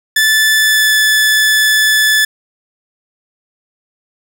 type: tone with pitch glide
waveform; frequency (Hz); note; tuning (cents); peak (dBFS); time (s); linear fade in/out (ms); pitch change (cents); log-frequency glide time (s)
sawtooth; 1749 to 1735.9; A6 to A6; -11 to -24; -5; 0.16-2.25; 5; -13; 0.56-0.96
effects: none